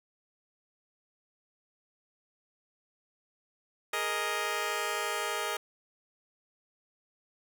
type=chord; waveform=10% pulse; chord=Ab suspended second; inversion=none; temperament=just; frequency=415.3 / 467.2 / 623 Hz; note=Ab4 / Bb4 / Eb5; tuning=0 / +4 / +2 cents; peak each=-27 dBFS; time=3.93-5.57 s; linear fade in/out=5 ms; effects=none